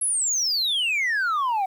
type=exponential sweep; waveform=sine; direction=down; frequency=11190 to 744 Hz; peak=-18 dBFS; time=0.01-1.66 s; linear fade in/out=10 ms; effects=tanh soft clip ceiling -20 dBFS + 9-bit